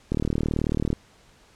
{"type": "click train", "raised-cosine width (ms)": 3, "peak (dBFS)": -11, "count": 32, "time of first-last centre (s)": [0.12, 0.929], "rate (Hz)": 38.3, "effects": ["pink hiss -56 dBFS RMS until 1.55 s", "low-pass 8000 Hz 12 dB/octave"]}